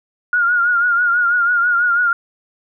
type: tone with vibrato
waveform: sine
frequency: 1424 Hz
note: F6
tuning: 33 cents sharp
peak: -12 dBFS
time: 0.33-2.13 s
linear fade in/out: 2 ms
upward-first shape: triangle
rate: 6.1 Hz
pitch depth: 65 cents each way
effects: none